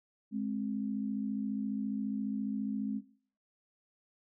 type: tone pair together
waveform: sine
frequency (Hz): 210 / 264.6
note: G#3 / C4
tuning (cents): +19 / +20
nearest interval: major third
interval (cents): 401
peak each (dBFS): -33 / -36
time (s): 0.31-3.02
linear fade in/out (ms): 50
effects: noise-tail reverb RT60 0.5 s tail -18 dB re dry